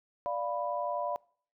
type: chord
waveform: sine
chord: B diminished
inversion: first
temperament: equal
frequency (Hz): 587.3 / 698.5 / 987.8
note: D5 / F5 / B5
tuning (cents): 0 / 0 / 0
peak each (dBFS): -34 / -35 / -35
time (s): 0.26-1.16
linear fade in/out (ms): 0
effects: noise-tail reverb RT60 0.5 s tail -24 dB re dry